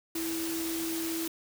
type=tone in noise; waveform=sine; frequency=328.8 Hz; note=E4; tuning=4 cents flat; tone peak=-32 dBFS; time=0.15-1.28 s; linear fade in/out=5 ms; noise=white; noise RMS=-37 dBFS; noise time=0.15-1.28 s; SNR=+2 dB; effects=none